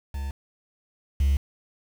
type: tone pair in turn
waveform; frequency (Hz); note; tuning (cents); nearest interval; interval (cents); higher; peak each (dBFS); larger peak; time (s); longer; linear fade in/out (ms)
triangle; 69.3 / 69.3; C#2 / C#2; 0 / 0; unison; 0; neither; -26 / -15; second; 0.14-0.31 / 1.2-1.37; neither; 5
effects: tanh soft clip ceiling -14 dBFS + 7-bit